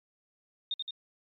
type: tone with echo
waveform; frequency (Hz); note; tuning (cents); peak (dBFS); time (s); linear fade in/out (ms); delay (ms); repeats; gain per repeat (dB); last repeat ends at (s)
sine; 3676; A#7; -25; -29; 0.71-0.74; 2; 84; 2; -3; 0.908
effects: MP3 48 kbps